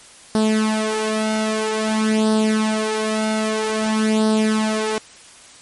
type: tone with flanger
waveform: sawtooth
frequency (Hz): 217.3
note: A3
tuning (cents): -21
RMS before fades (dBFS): -19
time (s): 0.35-4.98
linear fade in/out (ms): 0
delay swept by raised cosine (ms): 0.21 to 3.21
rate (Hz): 0.51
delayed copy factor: +0.75
effects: white hiss -44 dBFS RMS until 5.61 s + MP3 48 kbps